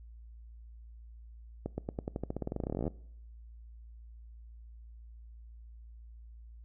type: accelerating click train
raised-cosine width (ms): 2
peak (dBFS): -21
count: 27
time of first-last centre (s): 1.66-2.879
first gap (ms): 120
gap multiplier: 0.91
effects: noise-tail reverb RT60 0.7 s tail -22 dB re dry + added 57 Hz sine -48 dBFS peak until 6.64 s